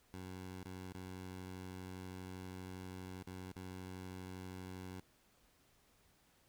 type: tone with dropouts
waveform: 15% pulse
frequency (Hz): 92.5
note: F#2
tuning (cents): 0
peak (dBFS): -40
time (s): 0.14-5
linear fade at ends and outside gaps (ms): 0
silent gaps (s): 0.63-0.655 / 0.925-0.947 / 3.228-3.272 / 3.518-3.561
effects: pink hiss -71 dBFS RMS until 6.48 s